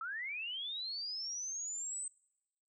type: linear sweep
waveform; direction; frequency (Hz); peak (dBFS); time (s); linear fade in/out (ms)
sine; up; 1274 to 8230; -38; 0.01-2.08; 2
effects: noise-tail reverb RT60 0.9 s tail -25 dB re dry